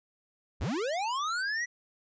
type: linear sweep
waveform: square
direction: up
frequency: 34.87 to 1975.5 Hz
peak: -30 dBFS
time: 0.6-1.66 s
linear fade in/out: 20 ms
effects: resampled to 16000 Hz